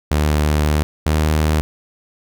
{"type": "tone pair in turn", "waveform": "sawtooth", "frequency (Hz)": [75.3, 77.19], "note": ["D2", "D#2"], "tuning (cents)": [44, -13], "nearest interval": "unison", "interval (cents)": 43, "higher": "second", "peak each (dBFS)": -10, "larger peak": "neither", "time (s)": [[0.11, 0.83], [1.06, 1.61]], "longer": "first", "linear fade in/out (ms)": 0, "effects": []}